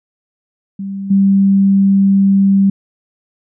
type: tone with level steps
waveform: sine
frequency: 196 Hz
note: G3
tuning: in tune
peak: -20 / -7 dBFS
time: 0.79-2.7 s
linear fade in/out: 5 ms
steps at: 1.1 s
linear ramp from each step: 10 ms
effects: none